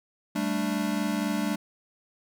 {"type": "chord", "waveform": "square", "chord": "G suspended second", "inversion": "none", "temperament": "equal", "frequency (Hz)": [196, 220, 293.7], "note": ["G3", "A3", "D4"], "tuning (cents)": [0, 0, 0], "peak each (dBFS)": -31, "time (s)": [0.35, 1.56], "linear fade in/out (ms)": 10, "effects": []}